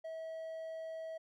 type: tone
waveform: triangle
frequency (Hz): 646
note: E5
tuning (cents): -35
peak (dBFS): -39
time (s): 0.04-1.18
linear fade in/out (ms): 10
effects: none